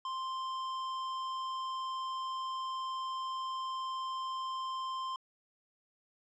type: tone with hard clipping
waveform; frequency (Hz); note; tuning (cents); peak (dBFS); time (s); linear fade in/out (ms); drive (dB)
sine; 1046.5; C6; 0; -37; 0.05-5.16; 2; 14
effects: low-pass 5000 Hz 12 dB/octave